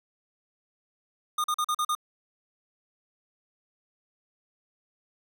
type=tone bursts; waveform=square; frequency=1223 Hz; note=D#6; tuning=30 cents flat; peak=-25 dBFS; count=6; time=1.38-1.951 s; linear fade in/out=5 ms; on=61 ms; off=41 ms; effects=none